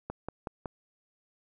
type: click train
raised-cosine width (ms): 1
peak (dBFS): -21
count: 4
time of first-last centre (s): 0.1-0.658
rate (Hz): 5.38
effects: none